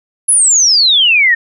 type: exponential sweep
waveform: sine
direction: down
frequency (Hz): 10760 to 1800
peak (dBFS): -6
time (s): 0.28-1.35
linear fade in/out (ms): 10
effects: none